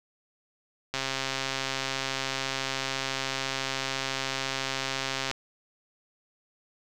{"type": "click train", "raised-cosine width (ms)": 0.2, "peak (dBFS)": -12, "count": 587, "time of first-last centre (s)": [0.94, 5.313], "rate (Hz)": 134, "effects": []}